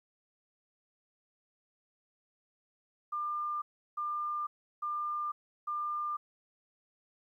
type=tone bursts; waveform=sine; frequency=1199 Hz; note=D6; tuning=36 cents sharp; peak=-32 dBFS; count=4; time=3.12-6.17 s; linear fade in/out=10 ms; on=500 ms; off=350 ms; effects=12-bit